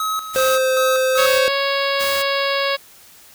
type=tone with tremolo; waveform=square; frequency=1279 Hz; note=D#6; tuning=47 cents sharp; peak=-20 dBFS; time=0-1.26 s; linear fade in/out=2 ms; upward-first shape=square; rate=2.6 Hz; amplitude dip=65%
type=noise bursts; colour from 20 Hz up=white; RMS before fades=-28 dBFS; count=3; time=0.33-2.23 s; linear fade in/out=20 ms; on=240 ms; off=590 ms
type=tone with pitch glide; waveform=square; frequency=523.3 to 519.7 Hz; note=C5 to C5; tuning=0 to -12 cents; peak=-16 dBFS; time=0.36-1.48 s; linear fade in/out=0 ms; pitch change=-12 cents; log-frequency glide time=0.54-0.72 s
type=harmonic tone; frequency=554.4 Hz; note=C#5; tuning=in tune; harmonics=1 / 2 / 3 / 4 / 5 / 6 / 7 / 8 / 9; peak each=-21 / -24 / -26 / -27 / -28 / -29 / -29 / -30 / -31 dBFS; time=1.17-2.77 s; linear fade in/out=20 ms
effects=white hiss -46 dBFS RMS until 3.34 s